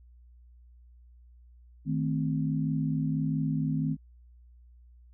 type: chord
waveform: sine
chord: A diminished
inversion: second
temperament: equal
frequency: 155.56 / 220 / 261.6 Hz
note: Eb3 / A3 / C4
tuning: 0 / 0 / 0 cents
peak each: -28 / -34 / -31 dBFS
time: 1.85-3.97 s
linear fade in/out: 50 ms
effects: added 60 Hz sine -52 dBFS peak until 5.13 s